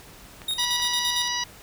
clicks, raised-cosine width 0.3 ms, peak -25 dBFS, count 5, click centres 0.418 / 0.51 / 0.639 / 0.799 / 0.85 s
45% pulse tone with tremolo, 3729 Hz, A#7, in tune, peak -24 dBFS, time 0.48-1.28 s, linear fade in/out 5 ms, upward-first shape square, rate 8.8 Hz, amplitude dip 65%
harmonic tone, 973 Hz, B5, 26 cents flat, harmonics 1 / 2 / 3 / 4 / 5 / 6, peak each -32 / -32 / -32 / -32 / -32 / -32 dBFS, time 0.58-1.44 s, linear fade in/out 5 ms
effects pink hiss -47 dBFS RMS until 1.62 s

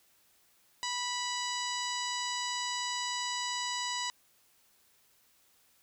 harmonic tone, 983 Hz, B5, 8 cents flat, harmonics 1 / 2 / 3 / 4 / 5 / 6 / 7 / 8, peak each -37 / -40 / -41 / -40 / -41 / -45 / -44 / -44 dBFS, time 0.83-4.1 s, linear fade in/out 0 ms, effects white hiss -67 dBFS RMS until 5.82 s

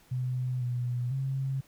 sine tone with pitch steps, 126.7 / 122.7 / 134.5 Hz, B2 / B2 / C3, +45 / -11 / +48 cents, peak -28 dBFS, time 0.11-1.61 s, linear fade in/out 10 ms, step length 500 ms, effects pink hiss -61 dBFS RMS until 1.67 s

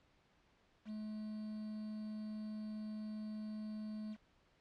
triangle tone with quantisation, 214.4 Hz, A3, 45 cents flat, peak -40 dBFS, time 0.85-4.17 s, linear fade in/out 50 ms, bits 10, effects pink hiss -72 dBFS RMS until 4.6 s + low-pass 4000 Hz 12 dB/octave

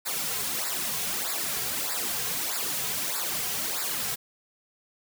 white noise with flanger, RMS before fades -30 dBFS, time 0.05-4.16 s, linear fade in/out 20 ms, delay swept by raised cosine 0.32 to 3.42 ms, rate 1.6 Hz, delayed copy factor -0.85, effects none

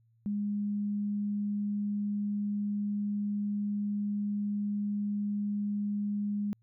sine tone, 205.4 Hz, G#3, 19 cents flat, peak -29 dBFS, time 0.26-6.53 s, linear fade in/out 0 ms, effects added 114 Hz sine -64 dBFS peak until 6.62 s

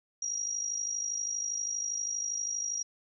sine tone with amplitude modulation, 5710 Hz, F8, 37 cents sharp, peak -28 dBFS, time 0.22-2.83 s, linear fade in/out 5 ms, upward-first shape sine, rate 52.5 Hz, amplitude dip 65%, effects none

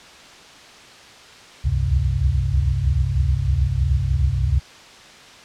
sine tone cluster, 63 / 69.5 / 72.6 / 93.7 / 130.1 Hz, B1 / C#2 / D2 / F#2 / C3, +35 / +5 / -19 / +22 / -9 cents, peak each -23 dBFS, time 1.64-4.6 s, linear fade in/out 20 ms, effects white hiss -43 dBFS RMS until 5.44 s + low-pass 5000 Hz 12 dB/octave

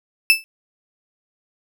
35% pulse tone with exponential decay, 2637 Hz, E7, in tune, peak -5 dBFS, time 0.3-0.44 s, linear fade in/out 0 ms, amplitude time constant 30 ms, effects none

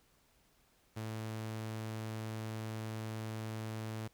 sawtooth tone, 110 Hz, A2, in tune, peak -35 dBFS, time 0.96-4.08 s, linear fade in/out 10 ms, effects pink hiss -70 dBFS RMS until 4.13 s

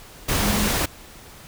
sine tone in noise, 207.7 Hz, G#3, in tune, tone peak -24 dBFS, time 0.42-0.69 s, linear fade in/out 10 ms, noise pink, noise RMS -22 dBFS, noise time 0.28-0.86 s, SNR -5 dB, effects pink hiss -44 dBFS RMS until 1.47 s

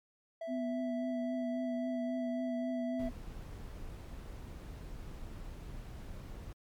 triangle tone, 660 Hz, E5, 2 cents sharp, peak -36 dBFS, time 0.41-3.09 s, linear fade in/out 5 ms
sine tone with vibrato, 249.4 Hz, B3, 17 cents sharp, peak -34 dBFS, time 0.47-3.12 s, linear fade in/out 50 ms, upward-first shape triangle, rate 3.7 Hz, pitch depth 40 cents each way
brown noise, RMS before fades -45 dBFS, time 2.99-6.53 s, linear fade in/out 5 ms
effects MP3 96 kbps

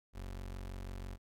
30% pulse tone, 46.11 Hz, F#1, 5 cents flat, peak -39 dBFS, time 0.13-1.18 s, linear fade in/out 50 ms, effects AAC 64 kbps

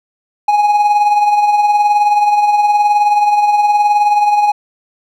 triangle tone with tremolo, 830.6 Hz, G#5, in tune, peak -4 dBFS, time 0.48-4.52 s, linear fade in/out 5 ms, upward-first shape triangle, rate 19 Hz, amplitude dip 55%, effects none

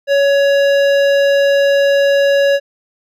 sine tone with hard clipping, 560 Hz, C#5, 18 cents sharp, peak -11 dBFS, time 0.07-2.6 s, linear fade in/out 50 ms, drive 14 dB, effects none

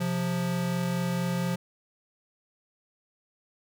square tone pair together, 132.3 / 176.6 Hz, C3 / F3, +20 / +20 cents, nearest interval perfect fourth, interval 500 cents, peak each -33 / -28 dBFS, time 0-1.56 s, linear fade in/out 10 ms, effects none

